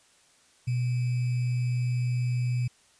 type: tone with sample-and-hold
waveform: sine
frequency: 123.47 Hz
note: B2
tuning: in tune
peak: -24 dBFS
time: 0.67-2.68 s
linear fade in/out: 10 ms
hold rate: 2450 Hz
effects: white hiss -61 dBFS RMS until 2.99 s + resampled to 22050 Hz